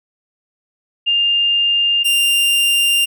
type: tone pair in turn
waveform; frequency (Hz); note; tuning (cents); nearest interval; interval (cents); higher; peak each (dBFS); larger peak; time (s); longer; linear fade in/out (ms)
sine / 45% pulse; 2806 / 2793; F7 / F7; +8 / -1; unison; 9; first; -12; neither; 1.06-2.04 / 2.04-3.06; second; 20
effects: none